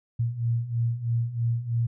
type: beating tone pair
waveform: sine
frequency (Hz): 115.2 / 118.3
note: A#2 / A#2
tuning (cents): -20 / +26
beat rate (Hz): 3.1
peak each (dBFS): -29 / -25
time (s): 0.19-1.87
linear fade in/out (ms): 10
effects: none